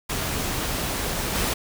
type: noise with level steps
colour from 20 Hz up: pink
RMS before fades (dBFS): -27 / -24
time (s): 0.09-1.54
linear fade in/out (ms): 10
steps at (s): 1.34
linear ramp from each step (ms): 20
effects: none